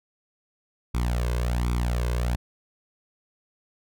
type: tone with flanger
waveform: sawtooth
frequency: 60 Hz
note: B1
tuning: 49 cents flat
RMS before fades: -25 dBFS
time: 0.94-2.36 s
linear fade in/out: 10 ms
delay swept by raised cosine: 0.85 to 1.95 ms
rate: 1.3 Hz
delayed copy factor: +0.7
effects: none